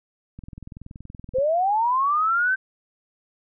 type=click train; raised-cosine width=5 ms; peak=-26 dBFS; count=22; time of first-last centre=0.39-1.385 s; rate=21.1 Hz
type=linear sweep; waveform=sine; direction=up; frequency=493.9 to 1560 Hz; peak=-18 dBFS; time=1.34-2.56 s; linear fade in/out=20 ms
effects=none